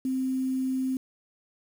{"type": "tone with quantisation", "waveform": "sine", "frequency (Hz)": 261, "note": "C4", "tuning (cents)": -4, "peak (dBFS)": -25, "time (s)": [0.05, 0.97], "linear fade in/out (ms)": 2, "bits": 8, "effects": []}